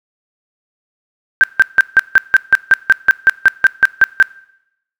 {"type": "tone bursts", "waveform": "sine", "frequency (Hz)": 1568, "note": "G6", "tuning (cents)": 0, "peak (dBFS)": -3, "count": 16, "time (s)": [1.41, 4.226], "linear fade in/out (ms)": 0, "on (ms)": 26, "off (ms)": 160, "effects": ["noise-tail reverb RT60 0.8 s tail -22 dB re dry"]}